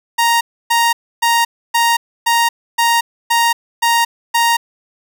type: tone bursts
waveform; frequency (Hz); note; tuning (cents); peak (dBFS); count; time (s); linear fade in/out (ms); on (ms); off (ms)
sawtooth; 933; A#5; +1; -7; 9; 0.18-4.57; 10; 230; 290
effects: none